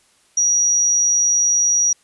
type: tone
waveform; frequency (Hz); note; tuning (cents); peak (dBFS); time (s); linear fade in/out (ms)
sine; 5770; F#8; -44; -13; 0.37-1.93; 5
effects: white hiss -57 dBFS RMS until 2.03 s + resampled to 24000 Hz